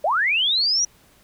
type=linear sweep; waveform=sine; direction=up; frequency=540 to 5920 Hz; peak=-17 dBFS; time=0.04-0.85 s; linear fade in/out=5 ms; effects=pink hiss -55 dBFS RMS until 1.23 s